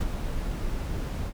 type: noise with ADSR envelope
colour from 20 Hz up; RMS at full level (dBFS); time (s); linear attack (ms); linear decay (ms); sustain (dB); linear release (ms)
brown; -24; 0-1.33; 12; 31; -6; 59
effects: none